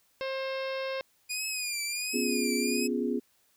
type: harmonic tone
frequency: 532 Hz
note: C5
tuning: 29 cents sharp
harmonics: 1 / 2 / 3 / 4 / 5 / 6 / 7 / 8 / 9 / 10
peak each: -32 / -41 / -43 / -43 / -43 / -50 / -47 / -51 / -53 / -50 dBFS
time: 0.21-1.01 s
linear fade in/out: 0 ms
type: tone with vibrato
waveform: 15% pulse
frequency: 2450 Hz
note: D#7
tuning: 27 cents flat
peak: -24 dBFS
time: 1.29-2.88 s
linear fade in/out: 20 ms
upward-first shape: triangle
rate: 1.4 Hz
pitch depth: 98 cents each way
type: chord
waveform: sine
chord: C# dominant seventh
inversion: third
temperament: equal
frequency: 246.9 / 277.2 / 349.2 / 415.3 Hz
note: B3 / C#4 / E#4 / G#4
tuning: 0 / 0 / 0 / 0 cents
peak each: -30 / -34 / -34 / -33 dBFS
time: 2.13-3.2 s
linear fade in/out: 20 ms
effects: white hiss -68 dBFS RMS until 3.56 s